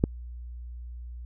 click, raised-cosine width 3 ms, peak -7 dBFS, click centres 0.039 s, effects added 60 Hz sine -37 dBFS peak until 1.25 s

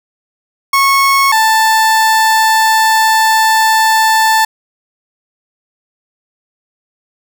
30% pulse tone pair in turn, 1098 / 883.1 Hz, C#6 / A5, -17 / +6 cents, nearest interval major third, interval 377 cents, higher first, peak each -5 dBFS, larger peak neither, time 0.73-1.32 / 1.32-4.45 s, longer second, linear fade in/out 5 ms, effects none

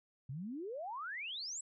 sine exponential sweep, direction up, 123.47 to 8000 Hz, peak -40 dBFS, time 0.29-1.61 s, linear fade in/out 5 ms, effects none

